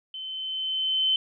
sine tone with level ramp, 3067 Hz, G7, 38 cents flat, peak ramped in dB -34 to -19 dBFS, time 0.14-1.16 s, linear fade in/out 2 ms, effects none

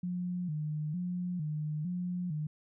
sine tone with vibrato, 164.81 Hz, E3, in tune, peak -32 dBFS, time 0.03-2.47 s, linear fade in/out 5 ms, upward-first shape square, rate 1.1 Hz, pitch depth 140 cents each way, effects none

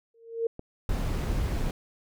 sine tone with exponential growth, 458.6 Hz, A#4, 28 cents flat, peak -21 dBFS, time 0.14-0.47 s, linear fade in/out 5 ms, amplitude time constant 70 ms
click, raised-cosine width 2 ms, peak -25 dBFS, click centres 0.594 s
brown noise, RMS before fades -28 dBFS, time 0.89-1.71 s, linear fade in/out 2 ms
effects none

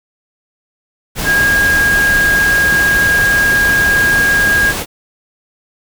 sine tone in noise, 1631 Hz, G#6, 32 cents flat, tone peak -9 dBFS, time 1.24-4.74 s, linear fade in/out 50 ms, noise pink, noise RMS -19 dBFS, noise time 1.15-4.86 s, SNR +7 dB, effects none

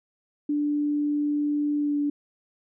sine tone with pitch glide, 293.7 to 290.3 Hz, D4 to D4, 0 to -20 cents, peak -22 dBFS, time 0.49-2.1 s, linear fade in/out 5 ms, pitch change -20 cents, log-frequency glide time 1.77-1.98 s, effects none

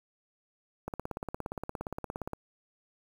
click train, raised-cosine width 1 ms, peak -21 dBFS, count 26, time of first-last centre 0.88-2.333 s, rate 17.2 Hz, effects 8-bit

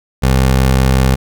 20% pulse tone, 65.41 Hz, C2, in tune, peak -4 dBFS, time 0.22-1.16 s, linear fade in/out 20 ms, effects none

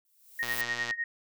violet noise with exponential growth, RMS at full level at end -33 dBFS, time 0.05-0.61 s, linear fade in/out 1 ms, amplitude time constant 120 ms
sine tone with tremolo, 1864.7 Hz, A#6, in tune, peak -27 dBFS, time 0.39-1.04 s, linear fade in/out 2 ms, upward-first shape sine, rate 10 Hz, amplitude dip 85%
click train, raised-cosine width 0.2 ms, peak -18 dBFS, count 58, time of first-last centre 0.43-0.909 s, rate 119 Hz
effects none

